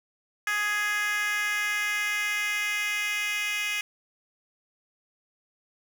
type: tone with high-pass filter sweep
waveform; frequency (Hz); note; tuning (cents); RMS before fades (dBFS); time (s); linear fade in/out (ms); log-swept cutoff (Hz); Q
10% pulse; 416.3; G#4; +4; -28; 0.47-3.81; 2; 1600 to 2400; 2.6
effects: none